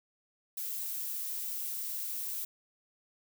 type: noise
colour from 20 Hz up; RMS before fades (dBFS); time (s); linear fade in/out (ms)
violet; -37; 0.57-2.45; 5
effects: none